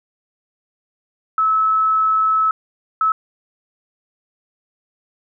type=tone bursts at uneven times; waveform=sine; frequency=1299 Hz; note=E6; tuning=26 cents flat; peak=-13 dBFS; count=2; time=1.38-2.51 / 3.01-3.12 s; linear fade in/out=2 ms; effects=none